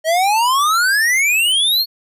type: exponential sweep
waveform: square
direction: up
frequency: 622 to 4411 Hz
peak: -13 dBFS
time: 0.04-1.86 s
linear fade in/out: 50 ms
effects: resampled to 32000 Hz